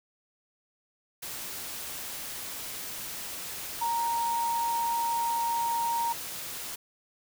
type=tone in noise; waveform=sine; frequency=932.3 Hz; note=A#5; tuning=in tune; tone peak=-26 dBFS; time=3.81-6.13 s; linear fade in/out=10 ms; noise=white; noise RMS=-38 dBFS; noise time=1.22-6.76 s; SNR=+9 dB; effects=none